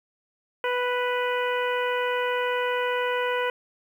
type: harmonic tone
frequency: 493.9 Hz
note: B4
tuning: in tune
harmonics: 1 / 2 / 3 / 4 / 5 / 6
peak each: -26 / -29 / -31 / -34 / -36 / -37 dBFS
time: 0.64-3.5 s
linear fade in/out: 2 ms
effects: 9-bit